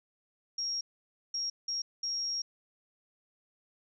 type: tone bursts at uneven times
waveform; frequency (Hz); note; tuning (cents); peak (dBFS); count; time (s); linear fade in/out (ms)
sine; 5588; F8; 0; -31; 4; 0.58-0.81 / 1.34-1.5 / 1.68-1.82 / 2.03-2.42; 5
effects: none